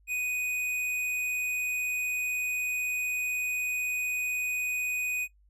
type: tone with hard clipping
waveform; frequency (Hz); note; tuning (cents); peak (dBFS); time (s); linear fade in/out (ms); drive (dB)
sine; 2489; D#7; 0; -30; 0.07-5.28; 50; 11
effects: noise-tail reverb RT60 0.1 s tail -18 dB re dry + added 50 Hz sine -59 dBFS peak until 5.49 s